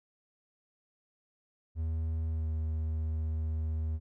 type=tone with pitch glide; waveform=triangle; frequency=80.2 to 78.91 Hz; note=E2 to D#2; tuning=-47 to +25 cents; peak=-28 dBFS; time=1.75-4 s; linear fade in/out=50 ms; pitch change=-28 cents; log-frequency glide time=2.3-2.47 s; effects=none